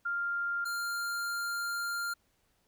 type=tone pair in turn; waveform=sine / square; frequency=1396.9 / 1396.9 Hz; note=F6 / F6; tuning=0 / 0 cents; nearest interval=unison; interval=0 cents; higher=neither; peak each=-30 / -33 dBFS; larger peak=first; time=0.05-0.65 / 0.65-2.14 s; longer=second; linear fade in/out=10 ms; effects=pink hiss -73 dBFS RMS until 2.67 s